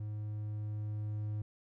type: tone with level ramp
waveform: triangle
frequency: 105.8 Hz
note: G#2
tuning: 33 cents sharp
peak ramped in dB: -35 to -32 dBFS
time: 0-1.42 s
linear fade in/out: 5 ms
effects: none